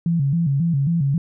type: tone with vibrato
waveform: sine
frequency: 152.9 Hz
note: D#3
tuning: 30 cents flat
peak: -16 dBFS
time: 0.06-1.18 s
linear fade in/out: 2 ms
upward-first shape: square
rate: 3.7 Hz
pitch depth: 170 cents each way
effects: none

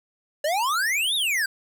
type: exponential two-way sweep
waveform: square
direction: up then down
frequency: 570 to 3828 to 1531 Hz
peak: -22 dBFS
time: 0.44-1.46 s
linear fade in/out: 5 ms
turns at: 1.15 s
effects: none

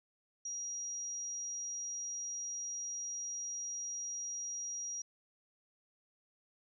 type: tone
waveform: sine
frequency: 5730 Hz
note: F8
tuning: 44 cents sharp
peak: -38 dBFS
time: 0.45-5.02 s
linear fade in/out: 5 ms
effects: none

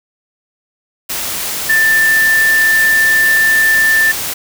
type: tone in noise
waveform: sine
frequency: 1775 Hz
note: A6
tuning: 15 cents sharp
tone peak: -8 dBFS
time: 1.69-4.12 s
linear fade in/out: 10 ms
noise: white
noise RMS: -20 dBFS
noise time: 1.09-4.34 s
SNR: +9 dB
effects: none

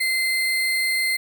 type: tone with sample-and-hold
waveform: sine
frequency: 2074 Hz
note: C7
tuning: 16 cents flat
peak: -19 dBFS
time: 0-1.17 s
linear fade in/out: 10 ms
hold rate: 6300 Hz
effects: none

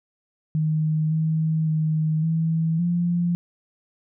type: tone with pitch steps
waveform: sine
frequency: 155.8 / 158.7 / 156.5 / 162.2 / 173.5 Hz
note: D#3 / D#3 / D#3 / E3 / F3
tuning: +3 / +35 / +10 / -28 / -11 cents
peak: -19 dBFS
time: 0.55-3.35 s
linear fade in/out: 0 ms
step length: 560 ms
effects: none

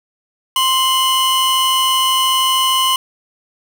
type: tone pair together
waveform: 45% pulse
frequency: 1047.1 / 2960 Hz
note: C6 / F#7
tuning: +1 / 0 cents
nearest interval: octave + tritone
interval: 1799 cents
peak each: -15 dBFS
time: 0.56-2.96 s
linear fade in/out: 2 ms
effects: none

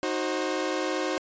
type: chord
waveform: sawtooth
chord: C diminished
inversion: first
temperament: equal with one note detuned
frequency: 311.1 / 370 / 530.2 Hz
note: Eb4 / Gb4 / C5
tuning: 0 / 0 / +23 cents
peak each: -27 dBFS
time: 0.03-1.18 s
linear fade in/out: 0 ms
effects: resampled to 16000 Hz

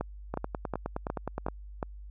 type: two click trains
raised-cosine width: 1 ms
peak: -18 / -17 dBFS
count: 12 / 6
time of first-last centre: 0.34-1.485 / 0.01-1.828 s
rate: 9.61 / 2.75 Hz
effects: added 50 Hz sine -42 dBFS peak until 2.1 s

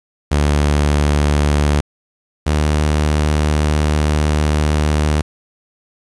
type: tone pair in turn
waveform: sawtooth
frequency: 73.42 / 75.53 Hz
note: D2 / D2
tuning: 0 / +49 cents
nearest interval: unison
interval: 49 cents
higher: second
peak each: -8 / -9 dBFS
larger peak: first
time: 0.31-1.81 / 2.46-5.22 s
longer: second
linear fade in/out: 10 ms
effects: resampled to 24000 Hz + 7-bit

